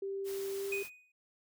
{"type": "tone with pitch glide", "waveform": "sine", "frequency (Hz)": [392, 396.1], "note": ["G4", "G4"], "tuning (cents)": [0, 18], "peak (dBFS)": -35, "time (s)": [0.02, 0.83], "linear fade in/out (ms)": 5, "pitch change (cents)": 18, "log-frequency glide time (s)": [0.54, 0.67]}
{"type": "noise", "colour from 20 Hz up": "white", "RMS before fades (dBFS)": -48, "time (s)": [0.24, 0.9], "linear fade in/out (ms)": 50}
{"type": "tone with exponential decay", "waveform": "triangle", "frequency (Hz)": 2489, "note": "D#7", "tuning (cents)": 0, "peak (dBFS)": -30, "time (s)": [0.72, 1.12], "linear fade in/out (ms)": 5, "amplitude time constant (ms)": 85}
{"effects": []}